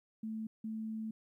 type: tone bursts at uneven times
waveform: sine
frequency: 220 Hz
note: A3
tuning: in tune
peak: -37 dBFS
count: 2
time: 0.23-0.47 / 0.64-1.11 s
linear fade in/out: 5 ms
effects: 13-bit